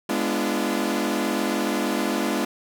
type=chord; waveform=sawtooth; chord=G# diminished seventh; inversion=none; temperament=equal with one note detuned; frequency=207.7 / 246.9 / 293.7 / 342 Hz; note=G#3 / B3 / D4 / F4; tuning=0 / 0 / 0 / -36 cents; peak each=-24 dBFS; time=0.09-2.45 s; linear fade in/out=5 ms; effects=none